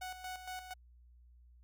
sawtooth tone with tremolo, 740 Hz, F#5, in tune, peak -37 dBFS, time 0.01-0.74 s, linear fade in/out 10 ms, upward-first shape square, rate 4.3 Hz, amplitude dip 60%, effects added 60 Hz sine -58 dBFS peak until 1.63 s

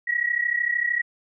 sine tone pair together, 1900 / 1933.2 Hz, A#6 / B6, +33 / -38 cents, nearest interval unison, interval 29 cents, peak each -24 dBFS, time 0.07-1.02 s, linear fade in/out 10 ms, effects none

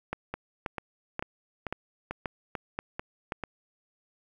two click trains, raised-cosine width 0.5 ms, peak -18 / -16 dBFS, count 8 / 7, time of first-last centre 0.34-3.437 / 0.13-3.321 s, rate 2.26 / 1.88 Hz, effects 9-bit

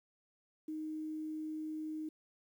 sine tone with quantisation, 311.1 Hz, D#4, in tune, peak -38 dBFS, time 0.68-2.09 s, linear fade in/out 5 ms, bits 11, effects none

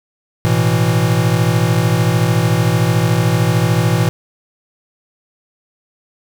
square chord, A suspended second, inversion none, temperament equal, 110 / 123.47 / 164.81 Hz, A2 / B2 / E3, 0 / 0 / 0 cents, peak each -17 dBFS, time 0.45-4.09 s, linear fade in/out 0 ms, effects none

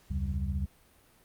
sine tone cluster, 70.8 / 85.8 / 135.6 / 192.8 Hz, C#2 / F2 / C#3 / G3, +37 / -30 / -38 / -28 cents, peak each -31 / -35 / -39 / -38 dBFS, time 0.1-0.66 s, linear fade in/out 10 ms, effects pink hiss -62 dBFS RMS until 1.24 s + Opus 48 kbps

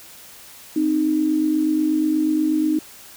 sine tone pair together, 260.7 / 309 Hz, C4 / D#4, -6 / -12 cents, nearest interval minor third, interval 294 cents, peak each -24 / -17 dBFS, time 0.76-2.79 s, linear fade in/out 5 ms, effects white hiss -43 dBFS RMS until 3.16 s

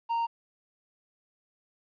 triangle tone, 927 Hz, A#5, 10 cents flat, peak -24 dBFS, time 0.09-0.27 s, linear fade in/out 20 ms, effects resampled to 11025 Hz + 11-bit

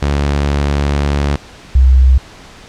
sawtooth / sine tone pair in turn, 71.5 / 64.87 Hz, D2 / C2, -46 / -14 cents, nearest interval major second, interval 168 cents, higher first, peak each -8 / -4 dBFS, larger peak second, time 0.02-1.36 / 1.75-2.18 s, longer first, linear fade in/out 5 ms, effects pink hiss -37 dBFS RMS until 2.68 s + low-pass 6000 Hz 12 dB/octave

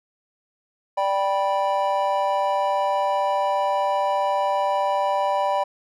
triangle chord, G major, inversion second, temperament equal with one note detuned, 587.3 / 784 / 980.9 Hz, D5 / G5 / B5, 0 / 0 / -12 cents, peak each -22 dBFS, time 0.97-5.64 s, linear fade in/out 10 ms, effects none

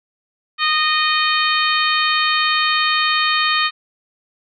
harmonic tone, 617 Hz, D#5, 15 cents flat, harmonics 2 / 3 / 4 / 5 / 6 / 7, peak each -19 / -21 / -22 / -23 / -24 / -24 dBFS, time 0.58-3.71 s, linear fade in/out 50 ms, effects none

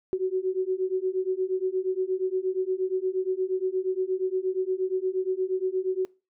sine beating tone pair, 369.7 / 378.2 Hz, F#4 / F#4, -1 / +38 cents, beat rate 8.5 Hz, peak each -27 dBFS, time 0.13-6.05 s, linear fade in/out 0 ms, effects noise-tail reverb RT60 0.3 s tail -23 dB re dry

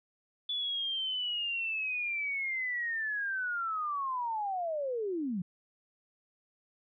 sine linear sweep, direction down, 3460 to 167.1 Hz, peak -31 dBFS, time 0.49-5.42 s, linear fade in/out 5 ms, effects none

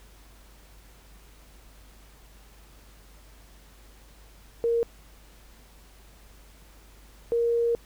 sine tone pair in turn, 466.2 / 468.6 Hz, A#4 / A#4, 0 / +9 cents, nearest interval unison, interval 9 cents, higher second, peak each -21 dBFS, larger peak neither, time 4.64-4.83 / 7.32-7.75 s, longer second, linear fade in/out 0 ms, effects added 50 Hz sine -51 dBFS peak until 7.85 s + pink hiss -56 dBFS RMS until 7.85 s

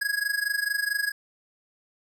square tone with amplitude modulation, 1661.2 Hz, G#6, in tune, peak -22 dBFS, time 0.01-1.12 s, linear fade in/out 10 ms, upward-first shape sine, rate 24.5 Hz, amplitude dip 85%, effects none

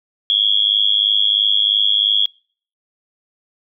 sine tone with amplitude modulation, 3322 Hz, G#7, in tune, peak -8 dBFS, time 0.3-2.26 s, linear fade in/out 0 ms, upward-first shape sine, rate 103 Hz, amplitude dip 100%, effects noise-tail reverb RT60 0.5 s tail -26 dB re dry

